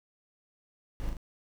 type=noise with echo; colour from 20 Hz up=brown; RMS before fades=-35 dBFS; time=1-1.09 s; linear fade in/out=0 ms; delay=39 ms; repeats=2; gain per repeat=-3 dB; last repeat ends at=1.168 s; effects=none